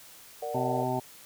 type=chord; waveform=sine; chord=Bb augmented; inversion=none; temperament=equal; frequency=466.2 / 587.3 / 740 Hz; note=Bb4 / D5 / F#5; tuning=0 / 0 / 0 cents; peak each=-36 dBFS; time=0.42-0.84 s; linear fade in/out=5 ms
type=harmonic tone; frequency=127.1 Hz; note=C3; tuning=50 cents flat; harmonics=1 / 2 / 3 / 5 / 6 / 7; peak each=-34 / -34 / -34 / -34 / -34 / -34 dBFS; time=0.54-1 s; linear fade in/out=10 ms
effects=white hiss -51 dBFS RMS until 1.25 s